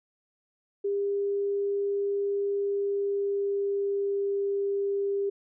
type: tone with pitch glide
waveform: sine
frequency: 401.4 to 398.9 Hz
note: G4 to G4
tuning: +41 to +30 cents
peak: -25 dBFS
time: 0.84-5.3 s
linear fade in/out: 10 ms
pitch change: -11 cents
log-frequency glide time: 2.49-4.38 s
effects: none